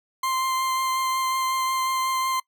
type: tone with vibrato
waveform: 40% pulse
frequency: 1046.5 Hz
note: C6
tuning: in tune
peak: -22 dBFS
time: 0.23-2.4 s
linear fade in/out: 5 ms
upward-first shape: triangle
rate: 5.5 Hz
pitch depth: 13 cents each way
effects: noise-tail reverb RT60 0.1 s tail -22 dB re dry